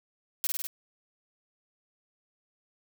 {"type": "noise with echo", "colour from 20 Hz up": "blue", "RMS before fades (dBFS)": -28, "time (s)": [0.44, 0.47], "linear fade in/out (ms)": 0, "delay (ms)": 50, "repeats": 4, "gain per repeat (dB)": -2, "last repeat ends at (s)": 0.67, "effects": []}